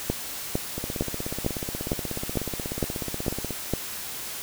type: two click trains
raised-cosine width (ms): 2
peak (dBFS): -17 / -10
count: 46 / 9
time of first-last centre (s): 0.78-3.507 / 0.1-3.736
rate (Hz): 16.5 / 2.2
effects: white hiss -35 dBFS RMS until 4.42 s